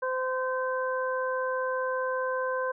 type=harmonic tone; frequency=515 Hz; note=C5; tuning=28 cents flat; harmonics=1 / 2 / 3; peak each=-29 / -32 / -34 dBFS; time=0.02-2.72 s; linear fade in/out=10 ms; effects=none